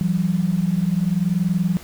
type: tone pair together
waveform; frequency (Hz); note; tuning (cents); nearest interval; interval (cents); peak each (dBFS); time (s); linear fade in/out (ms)
sine; 168.2 / 188.8; E3 / F#3; +35 / +35; major second; 200; -20; 0.01-1.77; 0
effects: pink hiss -42 dBFS RMS until 1.83 s